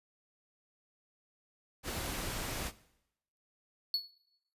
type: noise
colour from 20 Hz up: pink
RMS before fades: -38 dBFS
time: 1.83-2.72 s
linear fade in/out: 50 ms
type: tone with exponential decay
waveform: triangle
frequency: 4400 Hz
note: C#8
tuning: 14 cents flat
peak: -25 dBFS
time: 3.94-4.11 s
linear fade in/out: 1 ms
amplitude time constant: 36 ms
effects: noise-tail reverb RT60 0.8 s tail -18 dB re dry + resampled to 32000 Hz